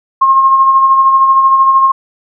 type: tone with tremolo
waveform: sine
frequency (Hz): 1072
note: C6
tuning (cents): +42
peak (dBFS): -3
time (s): 0.21-1.92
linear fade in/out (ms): 10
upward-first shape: sine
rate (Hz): 13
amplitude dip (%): 40
effects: none